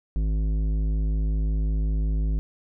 sine tone with tanh clipping, 52.7 Hz, G#1, 26 cents sharp, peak -23 dBFS, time 0.16-2.39 s, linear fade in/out 0 ms, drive 12 dB, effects none

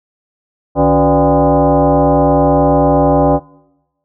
sine tone with frequency modulation, 153.1 Hz, D#3, 28 cents flat, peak -7 dBFS, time 0.75-3.4 s, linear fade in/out 50 ms, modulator 217 Hz, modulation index 3.3, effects noise-tail reverb RT60 1.0 s tail -24 dB re dry

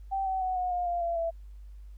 sine tone with pitch steps, 777 / 760.1 / 743.6 / 727.5 / 711.7 / 696.2 / 681.1 / 666.3 Hz, G5 / F#5 / F#5 / F#5 / F5 / F5 / F5 / E5, -16 / +46 / +8 / -29 / +33 / -6 / -44 / +18 cents, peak -27 dBFS, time 0.11-1.31 s, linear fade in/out 20 ms, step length 150 ms, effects added 50 Hz sine -43 dBFS peak until 1.97 s + pink hiss -72 dBFS RMS until 1.97 s

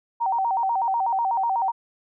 sine tone with vibrato, 848 Hz, G#5, 36 cents sharp, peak -20 dBFS, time 0.2-1.72 s, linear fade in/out 20 ms, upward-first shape square, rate 8.1 Hz, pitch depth 170 cents each way, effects none

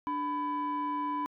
sine tone pair together, 294 / 998 Hz, D4 / B5, +2 / +18 cents, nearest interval octave + major sixth, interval 2116 cents, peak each -33 / -29 dBFS, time 0.07-1.26 s, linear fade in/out 0 ms, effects tanh soft clip ceiling -27 dBFS

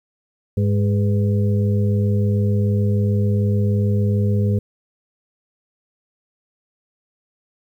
harmonic tone with a mistuned harmonic, 102.8 Hz, G#2, 17 cents flat, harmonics 1 / 2 / 4 / 5, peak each -16 / -22 / -28 / -30 dBFS, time 0.57-4.59 s, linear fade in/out 5 ms, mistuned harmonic 5, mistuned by -55 cents, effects 9-bit

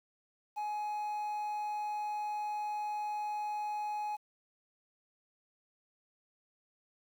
triangle tone, 840 Hz, G#5, 19 cents sharp, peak -32 dBFS, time 0.56-4.17 s, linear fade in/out 20 ms, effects 10-bit

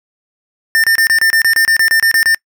square tone bursts, 1800 Hz, A6, 39 cents sharp, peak -9 dBFS, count 14, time 0.75-2.346 s, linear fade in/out 0 ms, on 88 ms, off 28 ms, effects noise-tail reverb RT60 0.1 s tail -26 dB re dry

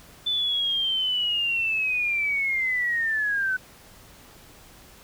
sine linear sweep, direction down, 3520 to 1500 Hz, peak -22 dBFS, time 0.26-3.57 s, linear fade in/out 10 ms, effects pink hiss -50 dBFS RMS until 5.03 s

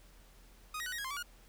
sawtooth tone with pitch steps, 1245 / 1893 / 1490 / 1881 / 1649 / 1049 / 1145 / 1434 Hz, D#6 / A#6 / F#6 / A#6 / G#6 / C6 / D6 / F6, +1 / +26 / +12 / +15 / -13 / +4 / -44 / +45 cents, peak -34 dBFS, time 0.74-1.228 s, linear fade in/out 5 ms, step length 61 ms, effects added 42 Hz sine -57 dBFS peak until 1.48 s + pink hiss -63 dBFS RMS until 1.48 s

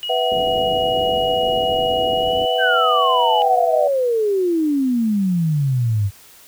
sine tone with pitch glide, 2900 to 2961 Hz, F#7 to F#7, -35 to +1 cents, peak -23 dBFS, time 0.03-3.42 s, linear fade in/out 0 ms, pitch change +36 cents, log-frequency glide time 2.18-2.41 s
sine chord, B suspended fourth, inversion none, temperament equal with one note detuned, 493.9 / 659.3 / 750.8 Hz, B4 / E5 / F#5, 0 / 0 / +25 cents, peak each -21 dBFS, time 0.09-3.88 s, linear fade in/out 10 ms
white low-pass noise, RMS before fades -31 dBFS, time 0.31-2.46 s, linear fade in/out 10 ms, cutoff 500 Hz, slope 96 dB/octave
sine exponential sweep, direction down, 1594 to 96.2 Hz, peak -15 dBFS, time 2.58-6.11 s, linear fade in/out 50 ms
effects white hiss -46 dBFS RMS until 6.47 s

